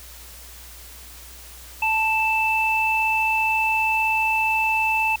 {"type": "tone pair together", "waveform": "sine", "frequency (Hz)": [882, 2643], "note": ["A5", "E7"], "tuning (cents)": [4, 4], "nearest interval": "octave + perfect fifth", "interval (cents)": 1900, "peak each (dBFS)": [-22, -20], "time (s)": [1.82, 5.16], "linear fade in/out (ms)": 5, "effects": ["added 60 Hz sine -44 dBFS peak until 5.2 s", "white hiss -43 dBFS RMS until 5.2 s"]}